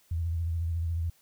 sine tone with vibrato, 83.4 Hz, E2, 21 cents sharp, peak -27 dBFS, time 0.11-1.1 s, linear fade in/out 5 ms, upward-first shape sine, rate 14 Hz, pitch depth 58 cents each way, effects white hiss -64 dBFS RMS until 1.21 s

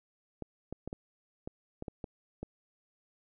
clicks, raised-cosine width 2 ms, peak -25 dBFS, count 9, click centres 0.423 / 0.726 / 0.876 / 0.929 / 1.475 / 1.824 / 1.882 / 2.042 / 2.43 s, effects none

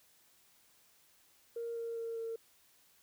sine tone with pitch steps, 466.2 / 462.4 / 458.7 / 455 Hz, A#4 / A#4 / A#4 / A#4, 0 / -14 / -28 / -42 cents, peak -36 dBFS, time 1.56-2.36 s, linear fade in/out 5 ms, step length 200 ms, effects tanh soft clip ceiling -32 dBFS + white hiss -67 dBFS RMS until 3.02 s

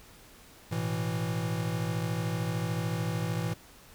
square chord, A suspended second, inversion none, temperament equal, 110 / 123.47 / 164.81 Hz, A2 / B2 / E3, 0 / 0 / 0 cents, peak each -34 / -37 / -33 dBFS, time 0.71-3.54 s, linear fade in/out 10 ms, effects pink hiss -54 dBFS RMS until 3.94 s

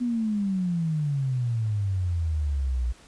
sine exponential sweep, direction down, 248.4 to 58.27 Hz, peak -23 dBFS, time 0-2.93 s, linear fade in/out 20 ms, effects pink hiss -53 dBFS RMS until 3.07 s + resampled to 22050 Hz

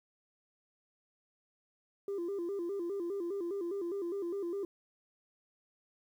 sine tone with vibrato, 370 Hz, F#4, in tune, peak -32 dBFS, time 2.08-4.65 s, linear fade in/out 2 ms, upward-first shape square, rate 4.9 Hz, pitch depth 130 cents each way, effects tanh soft clip ceiling -32 dBFS + 11-bit

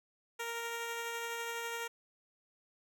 10% pulse tone with tremolo, 465.4 Hz, A#4, 3 cents flat, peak -28 dBFS, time 0.39-1.88 s, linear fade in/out 10 ms, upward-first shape triangle, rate 12 Hz, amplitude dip 25%, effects none

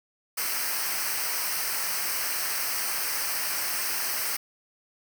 white noise with comb filter, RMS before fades -29 dBFS, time 0.37-4.37 s, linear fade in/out 10 ms, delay 0.28 ms, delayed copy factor -0.75, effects none

